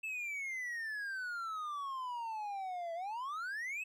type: exponential two-way sweep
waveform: triangle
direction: down then up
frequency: 2649 to 659.3 to 2649 Hz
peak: -36 dBFS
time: 0.03-3.84 s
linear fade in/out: 10 ms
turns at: 2.94 s
effects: none